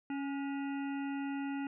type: harmonic tone with a mistuned harmonic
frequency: 277.7 Hz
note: C#4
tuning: 3 cents sharp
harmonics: 1 / 3 / 5 / 7 / 9 / 10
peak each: -35 / -45 / -49 / -52 / -54 / -55 dBFS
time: 0.1-1.67 s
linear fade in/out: 2 ms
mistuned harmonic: 5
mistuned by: +53 cents
effects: none